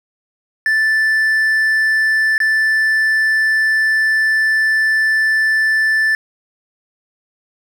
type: tone with dropouts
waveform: triangle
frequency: 1760 Hz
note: A6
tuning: in tune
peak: -10 dBFS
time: 0.66-6.15 s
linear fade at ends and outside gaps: 1 ms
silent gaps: 2.38-2.402 s
effects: none